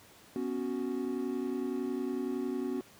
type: chord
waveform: triangle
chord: B suspended second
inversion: none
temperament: just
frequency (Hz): 246.9 / 277.8 / 370.4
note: B3 / C#4 / F#4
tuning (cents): 0 / +4 / +2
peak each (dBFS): -34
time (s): 0.36-2.81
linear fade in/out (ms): 0
effects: pink hiss -57 dBFS RMS until 2.99 s + high-pass 100 Hz 12 dB/octave